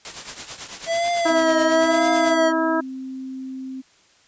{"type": "noise with tremolo", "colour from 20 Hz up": "white", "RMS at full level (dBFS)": -30, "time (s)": [0.05, 2.34], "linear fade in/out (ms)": 0, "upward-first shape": "triangle", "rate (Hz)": 9.1, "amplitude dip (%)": 75}
{"type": "tone with vibrato", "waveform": "square", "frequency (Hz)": 659.3, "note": "E5", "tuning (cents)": 0, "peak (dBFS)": -20, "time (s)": [0.86, 2.53], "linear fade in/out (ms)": 50, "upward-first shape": "triangle", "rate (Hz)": 1, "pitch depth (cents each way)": 98}
{"type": "harmonic tone", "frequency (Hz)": 324, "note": "E4", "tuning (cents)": -30, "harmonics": [1, 2, 3, 4, 5], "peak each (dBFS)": [-21, -24, -26, -27, -28], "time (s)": [1.25, 2.81], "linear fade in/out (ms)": 10}
{"type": "tone", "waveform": "sine", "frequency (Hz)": 262.3, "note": "C4", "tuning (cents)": 4, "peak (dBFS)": -29, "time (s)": [1.29, 3.82], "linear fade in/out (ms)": 20}
{"effects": ["white hiss -56 dBFS RMS until 4.27 s", "resampled to 16000 Hz"]}